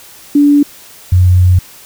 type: tone pair in turn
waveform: sine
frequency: 288.8 / 90.7 Hz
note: D4 / F#2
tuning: -29 / -34 cents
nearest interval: octave + minor sixth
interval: 2005 cents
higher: first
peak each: -4 dBFS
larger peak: neither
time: 0.35-0.63 / 1.12-1.59 s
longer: second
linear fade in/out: 5 ms
effects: white hiss -37 dBFS RMS until 1.85 s